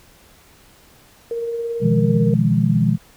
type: tone with tremolo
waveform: sine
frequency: 465.8 Hz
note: A#4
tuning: 1 cent flat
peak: -20 dBFS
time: 1.31-2.34 s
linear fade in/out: 2 ms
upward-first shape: triangle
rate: 18 Hz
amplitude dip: 35%
type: chord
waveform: sine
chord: F half-diminished seventh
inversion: second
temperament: equal with one note detuned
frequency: 123.47 / 155.56 / 172.11 / 207.7 Hz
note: Cb3 / Eb3 / F3 / Ab3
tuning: 0 / 0 / -25 / 0 cents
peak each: -19 dBFS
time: 1.8-2.98 s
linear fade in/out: 50 ms
effects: pink hiss -50 dBFS RMS until 3.16 s